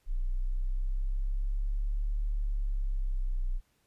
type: linear two-way sweep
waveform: sine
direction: up then down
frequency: 30.17 to 36.71 to 30.17 Hz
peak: -27 dBFS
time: 0.06-3.61 s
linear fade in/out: 50 ms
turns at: 2.24 s
effects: pink hiss -72 dBFS RMS until 3.86 s + resampled to 32000 Hz